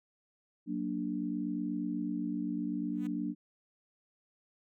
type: chord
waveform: sine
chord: Gb augmented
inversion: none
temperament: equal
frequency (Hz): 185 / 233.1 / 293.7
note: Gb3 / Bb3 / D4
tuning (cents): 0 / 0 / 0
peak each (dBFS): -38 / -37 / -35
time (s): 0.66-3.35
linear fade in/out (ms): 50
type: tone with exponential growth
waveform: 5% pulse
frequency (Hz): 249.1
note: B3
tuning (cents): +15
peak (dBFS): -39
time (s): 2.89-3.07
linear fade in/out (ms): 5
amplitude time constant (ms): 37
effects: none